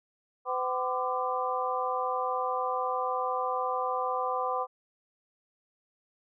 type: harmonic tone with a mistuned harmonic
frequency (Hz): 253.7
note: B3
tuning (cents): +47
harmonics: 2 / 3 / 4 / 5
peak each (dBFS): -33 / -33 / -33 / -33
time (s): 0.45-4.67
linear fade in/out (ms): 50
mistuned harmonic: 5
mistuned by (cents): -120
effects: none